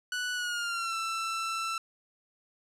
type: tone with pitch glide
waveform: sawtooth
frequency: 1480 to 1333.9 Hz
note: F#6 to E6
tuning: 0 to +20 cents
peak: -27 dBFS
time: 0.12-1.78 s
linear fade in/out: 2 ms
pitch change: -180 cents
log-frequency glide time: 0.34-0.96 s
effects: low-pass 9000 Hz 12 dB/octave